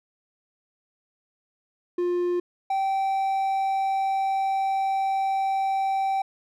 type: tone pair in turn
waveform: triangle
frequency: 353.3 / 775.9 Hz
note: F4 / G5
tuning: +20 / -18 cents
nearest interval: octave + major second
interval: 1362 cents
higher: second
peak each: -20 dBFS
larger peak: neither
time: 1.98-2.4 / 2.7-6.22 s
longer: second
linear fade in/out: 5 ms
effects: none